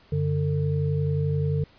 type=tone cluster; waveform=sine; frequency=95.5 / 146.9 / 450.5 Hz; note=G2 / D3 / A4; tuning=-45 / +1 / +41 cents; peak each=-28 / -23 / -31 dBFS; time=0.12-1.64 s; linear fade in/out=5 ms; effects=pink hiss -56 dBFS RMS until 1.78 s + resampled to 11025 Hz